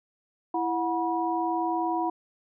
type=tone cluster; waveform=sine; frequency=332.4 / 732 / 969 Hz; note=E4 / F#5 / B5; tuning=+15 / -19 / -33 cents; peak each=-29 dBFS; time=0.54-2.1 s; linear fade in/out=5 ms; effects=none